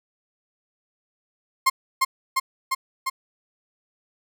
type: tone with echo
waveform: 35% pulse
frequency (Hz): 1061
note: C6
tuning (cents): +24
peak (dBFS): -13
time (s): 1.66-1.7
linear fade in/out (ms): 10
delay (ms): 350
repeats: 4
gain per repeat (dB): -2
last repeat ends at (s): 3.1
effects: none